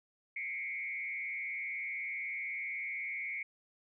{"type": "tone with frequency modulation", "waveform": "sine", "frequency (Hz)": 2194, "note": "C#7", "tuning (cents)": -18, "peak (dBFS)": -36, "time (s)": [0.36, 3.43], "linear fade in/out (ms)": 5, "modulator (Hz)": 136, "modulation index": 0.9, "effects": []}